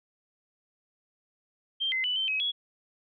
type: tone with pitch steps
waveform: sine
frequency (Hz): 3164 / 2058 / 2979 / 3100 / 2546 / 3355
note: G7 / C7 / F#7 / G7 / D#7 / G#7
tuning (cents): +15 / -29 / +11 / -20 / +39 / +17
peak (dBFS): -26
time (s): 1.8-2.52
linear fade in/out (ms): 20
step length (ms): 120
effects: none